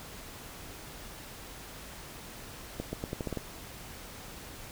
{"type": "accelerating click train", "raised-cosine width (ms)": 2, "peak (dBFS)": -20, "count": 8, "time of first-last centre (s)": [2.8, 3.373], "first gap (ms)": 130, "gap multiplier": 0.84, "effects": ["pink hiss -46 dBFS RMS until 4.71 s"]}